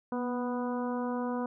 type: harmonic tone with a mistuned harmonic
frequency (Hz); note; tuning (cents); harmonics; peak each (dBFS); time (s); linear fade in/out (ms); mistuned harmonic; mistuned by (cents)
246.9; B3; 0; 1 / 2 / 3 / 4 / 5 / 6; -32 / -36 / -41 / -39 / -45 / -48; 0.12-1.46; 2; 1; -28
effects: none